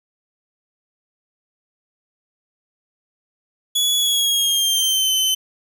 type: tone with pitch glide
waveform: sawtooth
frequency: 3393 to 3058 Hz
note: G#7 to G7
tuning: +36 to -44 cents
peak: -13 dBFS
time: 3.75-5.35 s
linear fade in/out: 10 ms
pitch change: -180 cents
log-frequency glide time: 3.98-5.12 s
effects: none